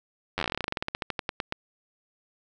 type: slowing click train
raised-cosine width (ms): 0.3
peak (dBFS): -12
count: 26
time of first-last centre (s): 0.38-1.524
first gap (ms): 10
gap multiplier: 1.11
effects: none